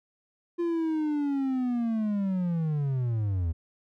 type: linear sweep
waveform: triangle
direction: down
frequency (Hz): 347.4 to 78.6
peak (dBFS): -23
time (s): 0.58-3.53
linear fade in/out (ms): 20
effects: none